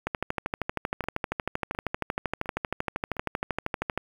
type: two click trains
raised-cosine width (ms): 0.5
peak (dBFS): -12 / -23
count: 51 / 4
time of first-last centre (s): 0.07-3.976 / 1.04-3.168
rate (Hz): 12.8 / 1.41
effects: 7-bit